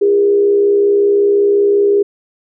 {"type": "tone with frequency modulation", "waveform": "sine", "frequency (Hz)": 405, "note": "G#4", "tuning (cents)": -43, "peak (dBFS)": -8, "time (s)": [0.01, 2.03], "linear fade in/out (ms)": 10, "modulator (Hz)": 65.4, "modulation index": 0.42, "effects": []}